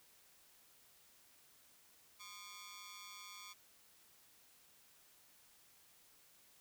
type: ring-modulated tone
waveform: 10% pulse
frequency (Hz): 1137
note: C#6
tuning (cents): +44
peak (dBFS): -40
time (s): 2.19-3.54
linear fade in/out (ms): 20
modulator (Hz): 96.5
effects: white hiss -67 dBFS RMS until 6.6 s

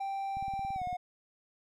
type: tone with pitch glide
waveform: triangle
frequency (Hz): 784 to 723.1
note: G5 to F#5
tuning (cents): 0 to -40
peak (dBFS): -31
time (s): 0-0.97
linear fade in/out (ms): 10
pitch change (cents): -140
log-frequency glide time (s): 0.74-0.83
type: click train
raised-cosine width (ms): 5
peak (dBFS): -34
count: 11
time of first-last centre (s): 0.37-0.929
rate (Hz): 17.9
effects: none

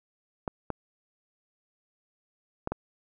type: clicks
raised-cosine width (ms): 1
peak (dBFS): -16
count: 4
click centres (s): 0.478 / 0.703 / 2.674 / 2.72
effects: none

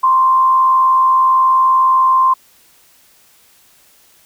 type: tone with frequency modulation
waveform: sine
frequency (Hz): 1046.5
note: C6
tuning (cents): 0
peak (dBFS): -8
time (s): 0.03-2.34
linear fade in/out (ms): 10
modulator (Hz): 78.4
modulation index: 0.33
effects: white hiss -50 dBFS RMS until 4.25 s

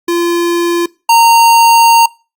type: tone pair in turn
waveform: square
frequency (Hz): 343.8 / 923.7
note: F4 / A#5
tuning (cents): -27 / -16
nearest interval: octave + perfect fourth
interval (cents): 1711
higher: second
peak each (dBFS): -11 / -5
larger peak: second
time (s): 0.08-0.86 / 1.09-2.06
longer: second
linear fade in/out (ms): 5
effects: noise-tail reverb RT60 0.3 s tail -22 dB re dry + Opus 48 kbps

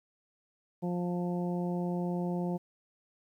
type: harmonic tone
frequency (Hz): 176.4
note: F3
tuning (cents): +18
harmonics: 1 / 2 / 3 / 4 / 5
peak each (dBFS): -31 / -37 / -41 / -43 / -45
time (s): 0.82-2.58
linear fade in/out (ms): 20
effects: 11-bit

